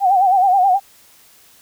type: tone with vibrato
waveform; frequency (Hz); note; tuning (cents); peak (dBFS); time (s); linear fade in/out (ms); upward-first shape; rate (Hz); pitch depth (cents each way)
sine; 760; F#5; +46; -10; 0-0.8; 50; sine; 9.4; 97
effects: white hiss -49 dBFS RMS until 1.61 s